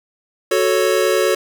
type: chord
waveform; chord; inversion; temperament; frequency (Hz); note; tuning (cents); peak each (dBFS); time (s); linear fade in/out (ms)
square; F# minor; none; equal; 370 / 440 / 554.4; F#4 / A4 / C#5; 0 / 0 / 0; -19; 0.51-1.35; 5
effects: 8-bit